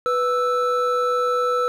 triangle tone pair together, 493.9 / 1318.5 Hz, B4 / E6, 0 / 0 cents, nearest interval octave + perfect fourth, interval 1700 cents, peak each -19 dBFS, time 0.06-1.68 s, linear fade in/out 0 ms, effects none

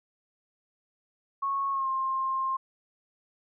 sine tone with pitch glide, 1100 to 1060.1 Hz, C#6 to C6, -14 to +22 cents, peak -26 dBFS, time 1.42-2.57 s, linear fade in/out 10 ms, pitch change -64 cents, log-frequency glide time 1.71-1.88 s, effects none

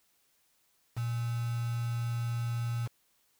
sine tone with quantisation, 117.9 Hz, A#2, 20 cents sharp, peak -30 dBFS, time 0.96-2.88 s, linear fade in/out 20 ms, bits 7, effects white hiss -71 dBFS RMS until 3.39 s

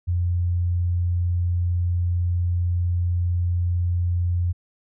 sine tone, 87.8 Hz, F2, 10 cents sharp, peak -19 dBFS, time 0.07-4.53 s, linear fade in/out 20 ms, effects none

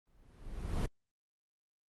brown noise with exponential growth, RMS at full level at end -28 dBFS, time 0.07-0.86 s, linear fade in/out 2 ms, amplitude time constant 170 ms, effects Opus 24 kbps

